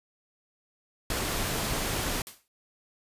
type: noise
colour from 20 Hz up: pink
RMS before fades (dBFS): -30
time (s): 1.1-2.22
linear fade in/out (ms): 2
type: noise with exponential decay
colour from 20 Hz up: white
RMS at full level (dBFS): -39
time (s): 2.27-2.48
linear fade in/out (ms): 0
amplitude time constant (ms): 44
effects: resampled to 32000 Hz